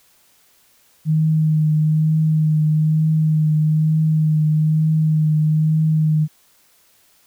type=tone with vibrato; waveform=sine; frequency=155.56 Hz; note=D#3; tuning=in tune; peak=-13 dBFS; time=1.05-6.28 s; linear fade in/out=50 ms; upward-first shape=triangle; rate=1.1 Hz; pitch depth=23 cents each way; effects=white hiss -56 dBFS RMS until 7.26 s